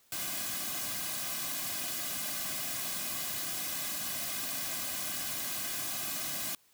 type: noise with comb filter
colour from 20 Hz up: white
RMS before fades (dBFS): -36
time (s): 0.12-6.55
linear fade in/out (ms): 2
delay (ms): 2.2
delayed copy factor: -0.9
effects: white hiss -66 dBFS RMS until 6.73 s